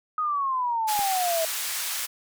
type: exponential sweep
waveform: sine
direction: down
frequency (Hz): 1263 to 639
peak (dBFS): -23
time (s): 0.18-1.45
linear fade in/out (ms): 2
type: band-pass noise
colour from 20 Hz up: white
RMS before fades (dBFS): -30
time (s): 0.87-2.07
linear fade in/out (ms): 20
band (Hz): 1000 to 16000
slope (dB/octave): 12
type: click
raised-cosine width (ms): 2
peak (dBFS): -27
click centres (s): 0.992
effects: none